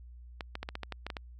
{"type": "clicks", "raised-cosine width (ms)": 0.3, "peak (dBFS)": -21, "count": 10, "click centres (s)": [0.408, 0.554, 0.63, 0.689, 0.754, 0.833, 0.923, 1.066, 1.102, 1.168], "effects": ["added 60 Hz sine -47 dBFS peak until 1.39 s"]}